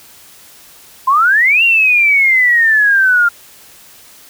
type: exponential two-way sweep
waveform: sine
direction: up then down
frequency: 1019 to 2794 to 1389 Hz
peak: -7 dBFS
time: 1.07-3.29 s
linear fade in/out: 10 ms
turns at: 1.63 s
effects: white hiss -41 dBFS RMS until 4.29 s